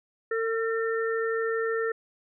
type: harmonic tone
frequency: 452.1 Hz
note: A4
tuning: 47 cents sharp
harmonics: 1 / 3 / 4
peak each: -26 / -34 / -33 dBFS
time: 0.31-1.92 s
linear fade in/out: 5 ms
effects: none